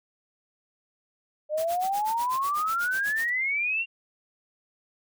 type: exponential sweep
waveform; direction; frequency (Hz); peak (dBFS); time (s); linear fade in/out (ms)
sine; up; 595 to 2794; -24; 1.49-3.86; 50
type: noise with tremolo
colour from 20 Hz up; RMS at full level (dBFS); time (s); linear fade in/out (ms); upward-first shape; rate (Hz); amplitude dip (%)
white; -38; 1.57-3.3; 10; sine; 8.1; 100
effects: none